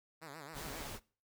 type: tone with vibrato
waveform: 5% pulse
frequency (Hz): 150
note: D3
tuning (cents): +37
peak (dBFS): -36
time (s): 0.21-0.89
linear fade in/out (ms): 20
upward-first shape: sine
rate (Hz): 7.5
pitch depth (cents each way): 160
type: noise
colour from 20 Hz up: pink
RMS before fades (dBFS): -45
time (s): 0.53-1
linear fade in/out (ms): 50
effects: noise-tail reverb RT60 0.4 s tail -22 dB re dry